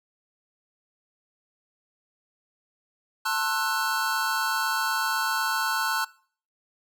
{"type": "chord", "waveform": "square", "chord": "F# half-diminished seventh", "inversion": "first", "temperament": "just", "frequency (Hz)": [888, 1065.6, 1332, 1480], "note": ["A5", "C6", "E6", "F#6"], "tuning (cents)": [16, 31, 18, 0], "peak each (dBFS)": [-31, -32, -32, -29], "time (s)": [3.25, 6.05], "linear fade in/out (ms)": 10, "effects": ["noise-tail reverb RT60 0.5 s tail -22 dB re dry"]}